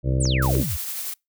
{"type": "harmonic tone", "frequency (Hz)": 65, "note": "C2", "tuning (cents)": -11, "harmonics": [1, 2, 3, 4, 5, 6, 7, 8, 9], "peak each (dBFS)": [-23, -21, -34, -35, -31, -39, -37, -36, -35], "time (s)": [0.03, 0.65], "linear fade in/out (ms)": 50}
{"type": "exponential sweep", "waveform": "sine", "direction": "down", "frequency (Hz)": [9820, 62.9], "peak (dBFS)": -25, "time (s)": [0.2, 0.77], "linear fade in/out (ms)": 10}
{"type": "clicks", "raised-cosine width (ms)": 0.5, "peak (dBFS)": -23, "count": 3, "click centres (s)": [0.255, 0.461, 0.551]}
{"type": "noise with tremolo", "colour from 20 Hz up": "blue", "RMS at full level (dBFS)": -29, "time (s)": [0.42, 1.14], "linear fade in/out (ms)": 5, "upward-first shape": "sine", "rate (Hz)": 11, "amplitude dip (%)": 30}
{"effects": ["noise-tail reverb RT60 0.2 s tail -26 dB re dry"]}